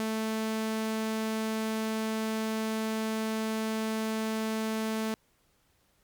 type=tone; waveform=sawtooth; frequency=220 Hz; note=A3; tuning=in tune; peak=-25 dBFS; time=0-5.14 s; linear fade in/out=0 ms; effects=pink hiss -69 dBFS RMS until 6.03 s + MP3 96 kbps